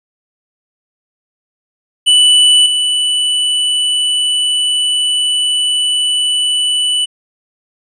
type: tone with level steps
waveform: square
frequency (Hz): 2976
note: F#7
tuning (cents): +9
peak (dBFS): -6 / -12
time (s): 2.06-7.06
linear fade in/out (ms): 20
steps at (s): 2.66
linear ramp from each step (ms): 2
effects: resampled to 22050 Hz